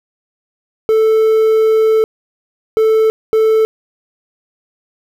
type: tone bursts at uneven times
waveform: triangle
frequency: 440 Hz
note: A4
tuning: in tune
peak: -6 dBFS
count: 3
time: 0.89-2.04 / 2.77-3.1 / 3.33-3.65 s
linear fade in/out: 0 ms
effects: 7-bit